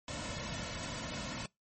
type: noise with comb filter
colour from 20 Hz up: pink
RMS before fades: -40 dBFS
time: 0.08-1.46 s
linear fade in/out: 2 ms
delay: 2.5 ms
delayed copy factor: -0.7
effects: noise-tail reverb RT60 0.2 s tail -25 dB re dry + MP3 32 kbps